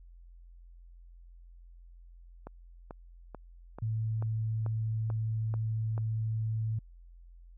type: click train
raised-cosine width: 1 ms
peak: -28 dBFS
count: 9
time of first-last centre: 2.47-5.979 s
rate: 2.28 Hz
type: tone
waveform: sine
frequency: 110.7 Hz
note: A2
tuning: 11 cents sharp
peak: -29 dBFS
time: 3.82-6.79 s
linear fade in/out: 5 ms
effects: added 43 Hz sine -50 dBFS peak until 7.57 s